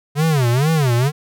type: tone with vibrato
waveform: square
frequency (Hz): 138.59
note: C#3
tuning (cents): 0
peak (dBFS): -14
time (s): 0.15-1.12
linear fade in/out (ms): 50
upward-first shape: sine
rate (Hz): 2.2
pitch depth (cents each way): 280
effects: none